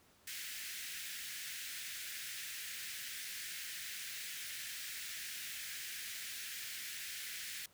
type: high-pass noise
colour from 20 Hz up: pink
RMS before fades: -45 dBFS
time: 0.27-7.66 s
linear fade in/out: 5 ms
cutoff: 1600 Hz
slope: 48 dB/octave
effects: pink hiss -67 dBFS RMS until 7.73 s + high-pass 60 Hz 12 dB/octave